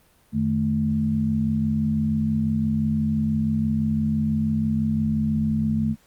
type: tone cluster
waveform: sine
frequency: 87.7 / 152.8 / 218.8 Hz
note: F2 / D#3 / A3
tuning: +8 / -31 / -9 cents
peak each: -29 / -26 / -21 dBFS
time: 0.32-5.96 s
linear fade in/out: 50 ms
effects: pink hiss -59 dBFS RMS until 6.06 s + Opus 32 kbps